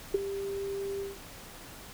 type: tone with ADSR envelope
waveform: sine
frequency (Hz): 395.1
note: G4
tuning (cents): +14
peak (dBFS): -19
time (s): 0.14-1.18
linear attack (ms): 7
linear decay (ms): 18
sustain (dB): -13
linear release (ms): 170
effects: pink hiss -47 dBFS RMS until 1.93 s